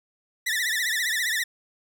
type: tone with vibrato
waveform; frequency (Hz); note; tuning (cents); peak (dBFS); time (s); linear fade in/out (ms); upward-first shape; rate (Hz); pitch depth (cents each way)
sawtooth; 1864.7; A#6; 0; -20; 0.46-1.44; 10; triangle; 15; 160
effects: none